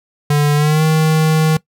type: tone with pitch glide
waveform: square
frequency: 146.83 to 157.37 Hz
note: D3 to D#3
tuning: 0 to +20 cents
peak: -11 dBFS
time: 0.3-1.57 s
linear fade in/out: 5 ms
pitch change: +120 cents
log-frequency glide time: 0.55-0.83 s
effects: noise-tail reverb RT60 0.1 s tail -20 dB re dry